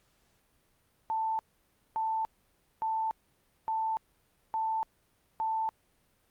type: tone bursts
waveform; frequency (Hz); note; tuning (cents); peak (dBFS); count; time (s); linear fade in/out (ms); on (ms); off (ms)
sine; 886; A5; +12; -28; 6; 1.1-5.69; 0; 290; 570
effects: pink hiss -70 dBFS RMS until 6.3 s + Opus 48 kbps